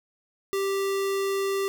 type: tone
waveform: square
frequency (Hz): 392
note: G4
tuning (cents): 0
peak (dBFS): -25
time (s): 0.53-1.68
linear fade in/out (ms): 0
effects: none